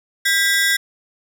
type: ring-modulated tone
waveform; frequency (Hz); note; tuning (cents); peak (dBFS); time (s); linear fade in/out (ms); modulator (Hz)
sawtooth; 1788; A6; +27; -8; 0.25-0.77; 10; 182
effects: none